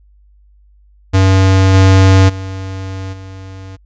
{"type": "tone with level steps", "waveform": "square", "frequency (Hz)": 95.3, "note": "G2", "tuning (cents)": -48, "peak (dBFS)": [-7, -5, -22, -29], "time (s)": [1.13, 3.77], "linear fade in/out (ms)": 20, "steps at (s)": [1.73, 2.28, 3.12], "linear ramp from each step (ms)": 20, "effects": ["added 50 Hz sine -44 dBFS peak until 3.85 s", "resampled to 16000 Hz"]}